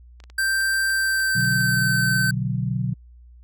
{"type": "clicks", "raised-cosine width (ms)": 0.2, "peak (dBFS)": -29, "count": 11, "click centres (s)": [0.202, 0.239, 0.3, 0.61, 0.738, 0.899, 1.2, 1.41, 1.448, 1.522, 1.608]}
{"type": "tone with pitch glide", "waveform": "square", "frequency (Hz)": [1568, 1538.4], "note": ["G6", "G6"], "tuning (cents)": [0, -33], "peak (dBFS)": -20, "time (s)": [0.38, 2.31], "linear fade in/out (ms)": 5, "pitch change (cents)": -33, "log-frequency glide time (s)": [0.88, 1.87]}
{"type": "chord", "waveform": "sine", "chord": "B minor", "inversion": "none", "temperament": "equal", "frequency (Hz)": [123.47, 146.83, 185], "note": ["B2", "D3", "F#3"], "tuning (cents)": [0, 0, 0], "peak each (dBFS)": [-24, -27, -27], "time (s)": [1.35, 2.94], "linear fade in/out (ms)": 10}
{"effects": ["added 60 Hz sine -44 dBFS peak until 3.43 s"]}